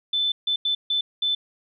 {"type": "tone bursts at uneven times", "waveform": "sine", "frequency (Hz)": 3520, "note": "A7", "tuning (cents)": 0, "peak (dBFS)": -20, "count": 5, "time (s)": [[0.13, 0.32], [0.47, 0.56], [0.65, 0.75], [0.9, 1.01], [1.22, 1.35]], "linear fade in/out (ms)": 5, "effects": []}